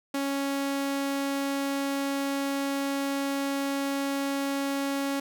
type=tone; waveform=sawtooth; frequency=277.2 Hz; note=C#4; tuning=in tune; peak=-23 dBFS; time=0.14-5.2 s; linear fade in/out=5 ms; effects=none